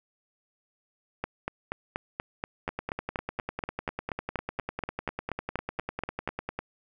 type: two click trains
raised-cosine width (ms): 0.5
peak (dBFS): -17 / -15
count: 40 / 22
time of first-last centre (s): 2.69-6.59 / 1.24-6.276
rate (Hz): 10 / 4.17
effects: none